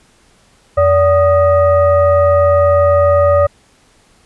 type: tone with frequency modulation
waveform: sine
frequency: 576 Hz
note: D5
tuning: 34 cents flat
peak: -7 dBFS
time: 0.77-3.47 s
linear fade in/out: 10 ms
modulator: 663 Hz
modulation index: 0.76
effects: pink hiss -51 dBFS RMS until 4.25 s + resampled to 24000 Hz